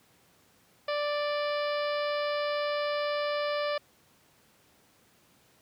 harmonic tone with a mistuned harmonic, 587.3 Hz, D5, in tune, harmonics 1 / 2 / 3 / 4 / 5 / 6 / 7 / 8 / 9, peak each -29 / -35 / -39 / -41 / -43 / -45 / -46 / -47 / -48 dBFS, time 0.88-3.78 s, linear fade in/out 5 ms, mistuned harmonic 9, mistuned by -63 cents, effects pink hiss -63 dBFS RMS until 5.61 s + high-pass 100 Hz 12 dB/octave

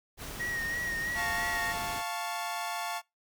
pink noise, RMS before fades -41 dBFS, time 0.17-2.03 s, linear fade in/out 50 ms
triangle tone with vibrato, 1882 Hz, A#6, 16 cents sharp, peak -30 dBFS, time 0.39-1.73 s, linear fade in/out 20 ms, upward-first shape sine, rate 3 Hz, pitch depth 39 cents each way
sawtooth chord, F augmented, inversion none, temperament equal, 698.5 / 880 / 1108.7 Hz, F5 / A5 / C#6, 0 / 0 / 0 cents, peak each -33 / -33 / -35 dBFS, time 1.14-3.02 s, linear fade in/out 50 ms
effects noise-tail reverb RT60 0.2 s tail -24 dB re dry

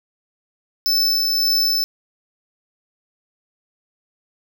square tone with tremolo, 5274 Hz, E8, in tune, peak -15 dBFS, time 0.86-1.84 s, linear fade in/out 0 ms, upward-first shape sine, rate 1.8 Hz, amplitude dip 25%, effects none

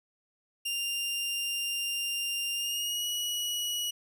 sawtooth tone with pitch glide, 2794 to 2916 Hz, F7 to F#7, 0 to -26 cents, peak -27 dBFS, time 0.65-3.91 s, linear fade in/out 10 ms, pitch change +74 cents, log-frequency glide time 2.54-3.06 s, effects none

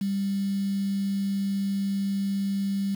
sine tone with quantisation, 197.3 Hz, G3, 11 cents sharp, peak -24 dBFS, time 0.01-2.95 s, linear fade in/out 5 ms, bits 7, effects none

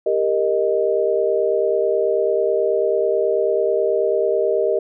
sine chord, Eb major, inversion first, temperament equal with one note detuned, 397 / 466.2 / 622.3 Hz, G4 / Bb4 / Eb5, +22 / 0 / 0 cents, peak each -20 dBFS, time 0.06-4.79 s, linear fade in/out 5 ms, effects none

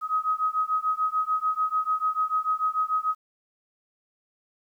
sine beating tone pair, 1261 / 1267.8 Hz, D#6 / D#6, +23 / +32 cents, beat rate 6.8 Hz, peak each -26 dBFS, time 0.01-3.15 s, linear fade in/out 50 ms, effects 10-bit

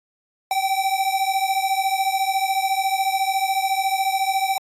square beating tone pair, 768 / 782 Hz, G5 / G5, -36 / -4 cents, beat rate 14 Hz, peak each -22 / -24 dBFS, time 0.51-4.58 s, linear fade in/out 2 ms, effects AAC 48 kbps

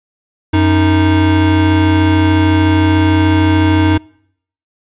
square tone pair together, 92.49 / 311.1 Hz, F#2 / D#4, 0 / 0 cents, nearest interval octave + major sixth, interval 2100 cents, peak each -12 dBFS, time 0.53-3.98 s, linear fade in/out 10 ms, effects noise-tail reverb RT60 0.7 s tail -26 dB re dry + resampled to 8000 Hz

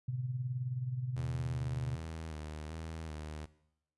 sine tone with tremolo, 126.1 Hz, B2, 36 cents sharp, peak -31 dBFS, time 0.08-1.96 s, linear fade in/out 5 ms, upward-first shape sine, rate 19 Hz, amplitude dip 65%
sawtooth tone with vibrato, 78.6 Hz, D#2, 18 cents sharp, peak -37 dBFS, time 1.16-3.46 s, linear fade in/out 10 ms, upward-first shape square, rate 1.3 Hz, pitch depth 44 cents each way
effects noise-tail reverb RT60 0.8 s tail -18 dB re dry + resampled to 24000 Hz

